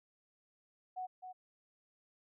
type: tone with echo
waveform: sine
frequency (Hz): 740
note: F#5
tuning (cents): 0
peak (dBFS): -38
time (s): 0.96-1.07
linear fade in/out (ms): 20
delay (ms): 260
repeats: 1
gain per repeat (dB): -7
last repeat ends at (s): 1.33
effects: none